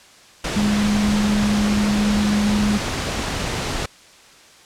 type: tone in noise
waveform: sine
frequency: 207.7 Hz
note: G#3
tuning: in tune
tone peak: -16 dBFS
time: 0.56-2.78 s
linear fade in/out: 5 ms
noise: pink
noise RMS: -24 dBFS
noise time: 0.44-3.86 s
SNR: +5 dB
effects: white hiss -47 dBFS RMS until 4.65 s + low-pass 7000 Hz 12 dB/octave